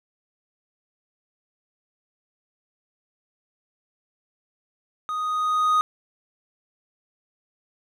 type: tone with level ramp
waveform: triangle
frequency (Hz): 1244.5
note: D#6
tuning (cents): 0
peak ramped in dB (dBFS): -24 to -14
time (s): 5.09-5.81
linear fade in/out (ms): 0
effects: none